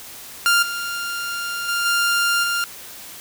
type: tone with level steps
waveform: sawtooth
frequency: 1396.9 Hz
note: F6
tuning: in tune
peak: -10 / -21 / -16 / -13 / -16 dBFS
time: 0.46-2.64 s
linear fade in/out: 0 ms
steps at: 0.62 / 1.68 / 1.85 / 2.43 s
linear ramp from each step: 10 ms
effects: white hiss -38 dBFS RMS until 3.2 s